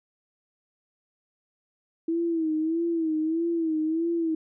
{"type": "tone with vibrato", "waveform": "sine", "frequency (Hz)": 324.7, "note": "E4", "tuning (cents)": -26, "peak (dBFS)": -23, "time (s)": [2.08, 4.35], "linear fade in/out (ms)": 5, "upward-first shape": "sine", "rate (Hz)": 1.6, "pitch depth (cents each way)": 76, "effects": []}